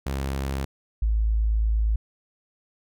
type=tone pair in turn; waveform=sawtooth / sine; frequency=67.8 / 54.3 Hz; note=C#2 / A1; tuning=-38 / -22 cents; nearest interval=major third; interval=384 cents; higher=first; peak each=-22 / -19 dBFS; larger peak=second; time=0.06-0.65 / 1.02-1.96 s; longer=second; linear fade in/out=5 ms; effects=none